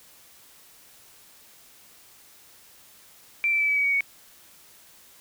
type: tone with pitch steps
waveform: sine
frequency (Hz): 2349 / 2329 / 2309 / 2289 / 2269 / 2249 / 2230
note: D7 / D7 / D7 / D7 / C#7 / C#7 / C#7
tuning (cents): 0 / -15 / -30 / -45 / +40 / +24 / +10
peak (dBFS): -20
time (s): 3.44-4.007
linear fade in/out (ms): 0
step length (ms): 81
effects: white hiss -53 dBFS RMS until 5.2 s